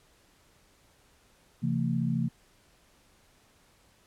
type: tone cluster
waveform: sine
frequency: 133.5 / 168.4 / 226.2 Hz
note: C3 / E3 / A3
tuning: +35 / +37 / +48 cents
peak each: -30 dBFS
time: 1.62-2.29 s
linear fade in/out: 20 ms
effects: pink hiss -63 dBFS RMS until 4.06 s + low-pass 12000 Hz 12 dB/octave